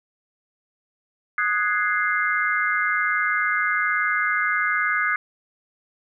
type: chord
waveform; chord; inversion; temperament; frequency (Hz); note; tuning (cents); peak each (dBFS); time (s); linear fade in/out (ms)
sine; Ab dominant seventh; second; equal; 1244.5 / 1480 / 1661.2 / 2093; Eb6 / Gb6 / Ab6 / C7; 0 / 0 / 0 / 0; -25; 1.38-5.16; 2
effects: none